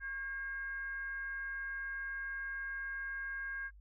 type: tone with frequency modulation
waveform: sine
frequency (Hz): 1616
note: G#6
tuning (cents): -48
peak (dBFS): -38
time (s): 0-3.71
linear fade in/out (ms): 50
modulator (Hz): 519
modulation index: 0.29
effects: noise-tail reverb RT60 0.1 s tail -26 dB re dry + added 50 Hz sine -54 dBFS peak until 3.8 s